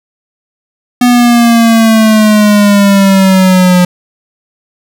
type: exponential sweep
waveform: square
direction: down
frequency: 246.9 to 178.5 Hz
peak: -4 dBFS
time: 1.01-3.85 s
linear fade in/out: 5 ms
effects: none